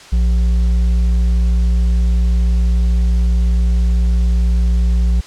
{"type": "tone with hard clipping", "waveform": "sine", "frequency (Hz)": 59, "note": "A#1", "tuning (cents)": 22, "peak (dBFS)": -12, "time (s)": [0.12, 5.21], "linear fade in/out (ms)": 10, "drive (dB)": 5, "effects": ["white hiss -38 dBFS RMS until 5.26 s", "low-pass 6000 Hz 12 dB/octave"]}